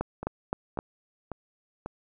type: two click trains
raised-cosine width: 1 ms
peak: -14 / -21 dBFS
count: 4 / 4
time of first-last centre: 0.01-0.789 / 0.23-1.86 s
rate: 3.85 / 1.84 Hz
effects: none